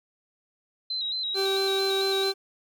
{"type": "tone with vibrato", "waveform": "sine", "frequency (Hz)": 3951, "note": "B7", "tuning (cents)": 0, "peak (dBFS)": -27, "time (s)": [0.9, 2.32], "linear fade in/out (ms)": 5, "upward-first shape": "square", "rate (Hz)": 4.5, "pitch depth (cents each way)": 53}
{"type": "tone", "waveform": "40% pulse", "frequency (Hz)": 388.2, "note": "G4", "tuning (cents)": -17, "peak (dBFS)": -24, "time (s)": [1.34, 2.34], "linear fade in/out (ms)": 50}
{"effects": []}